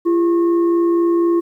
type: tone with frequency modulation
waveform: sine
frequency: 340.5 Hz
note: F4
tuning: 44 cents flat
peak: -12 dBFS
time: 0.05-1.41 s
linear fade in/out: 20 ms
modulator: 745 Hz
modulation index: 0.34
effects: 9-bit